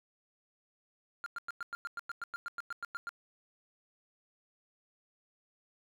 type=tone bursts; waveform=triangle; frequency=1397 Hz; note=F6; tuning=in tune; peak=-34 dBFS; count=16; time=1.24-3.092 s; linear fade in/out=0 ms; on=22 ms; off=100 ms; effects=none